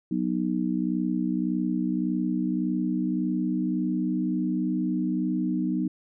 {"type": "chord", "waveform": "sine", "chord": "B major", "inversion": "second", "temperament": "just", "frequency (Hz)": [185.21, 246.9, 308.7], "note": ["F#3", "B3", "D#4"], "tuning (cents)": [2, 0, -14], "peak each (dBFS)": -28, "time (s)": [0.11, 5.88], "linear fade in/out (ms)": 5, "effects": []}